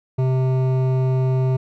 triangle tone with hard clipping, 130 Hz, C3, 11 cents flat, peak -18 dBFS, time 0.18-1.57 s, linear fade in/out 10 ms, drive 16 dB, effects none

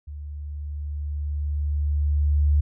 sine tone with level ramp, 73.42 Hz, D2, in tune, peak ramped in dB -33 to -15 dBFS, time 0.07-2.61 s, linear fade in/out 10 ms, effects none

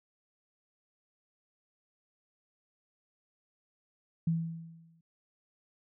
sine tone with exponential decay, 164.81 Hz, E3, in tune, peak -24 dBFS, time 4.27-5.01 s, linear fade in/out 5 ms, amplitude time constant 160 ms, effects none

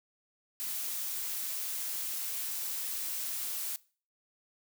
blue noise, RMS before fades -36 dBFS, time 0.6-3.76 s, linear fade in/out 0 ms, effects noise-tail reverb RT60 0.4 s tail -21 dB re dry

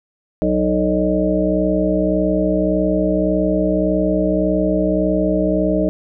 harmonic tone with a mistuned harmonic, 61.74 Hz, B1, in tune, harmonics 1 / 3 / 5 / 7 / 9 / 10, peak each -25 / -20 / -19 / -24 / -24 / -20 dBFS, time 0.42-5.89 s, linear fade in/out 0 ms, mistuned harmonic 7, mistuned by +35 cents, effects none

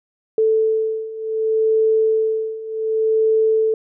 sine beating tone pair, 440 / 440.67 Hz, A4 / A4, 0 / +3 cents, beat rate 0.67 Hz, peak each -20 / -17 dBFS, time 0.38-3.74 s, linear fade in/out 2 ms, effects none

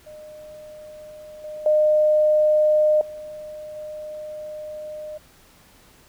sine tone with level steps, 610 Hz, D#5, 34 cents flat, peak -38 / -31 / -14 / -33 / -31 dBFS, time 0.06-5.18 s, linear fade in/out 10 ms, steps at 1.44 / 1.66 / 3.01 / 3.76 s, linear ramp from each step 2 ms, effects pink hiss -53 dBFS RMS until 6.08 s

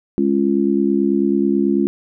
harmonic tone, 69.2 Hz, C#2, 2 cents flat, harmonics 3 / 4 / 5, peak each -18 / -18 / -18 dBFS, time 0.18-1.87 s, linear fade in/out 0 ms, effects none

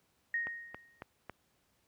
sine tone with exponential decay, 1864.7 Hz, A#6, in tune, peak -29 dBFS, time 0.34-1.03 s, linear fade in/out 2 ms, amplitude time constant 150 ms
click train, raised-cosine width 0.5 ms, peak -27 dBFS, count 4, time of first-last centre 0.47-1.296 s, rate 3.63 Hz
effects pink hiss -74 dBFS RMS until 1.87 s + high-pass 60 Hz 12 dB/octave

